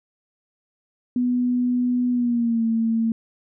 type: tone with pitch glide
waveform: sine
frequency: 246.9 to 226.4 Hz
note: B3 to A3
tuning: 0 to +50 cents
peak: -18 dBFS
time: 1.16-3.12 s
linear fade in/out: 2 ms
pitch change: -150 cents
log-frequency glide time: 2.11-2.64 s
effects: none